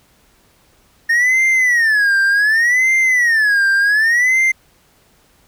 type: tone with vibrato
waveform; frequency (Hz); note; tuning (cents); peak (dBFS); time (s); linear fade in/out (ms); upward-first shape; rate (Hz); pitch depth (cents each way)
triangle; 1821; A#6; -41; -9; 1.09-4.52; 10; sine; 0.67; 240
effects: pink hiss -54 dBFS RMS until 5.47 s